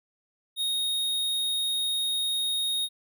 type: tone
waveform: square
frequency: 3729 Hz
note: A#7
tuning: in tune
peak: -26 dBFS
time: 0.56-2.89 s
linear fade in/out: 50 ms
effects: none